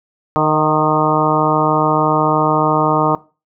harmonic tone with a mistuned harmonic, 153.9 Hz, D#3, 19 cents flat, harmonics 1 / 2 / 3 / 4 / 5 / 6 / 7 / 8, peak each -20 / -20 / -20 / -20 / -20 / -20 / -20 / -20 dBFS, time 0.36-3.15 s, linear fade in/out 0 ms, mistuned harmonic 4, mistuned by +21 cents, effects noise-tail reverb RT60 0.3 s tail -19 dB re dry

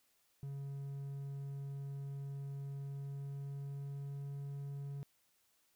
triangle tone with pitch glide, 139.1 to 140.47 Hz, C#3 to C#3, +6 to +23 cents, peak -39 dBFS, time 0.43-5.03 s, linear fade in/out 0 ms, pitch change +17 cents, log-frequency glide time 2.8-4.38 s, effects white hiss -75 dBFS RMS until 5.75 s

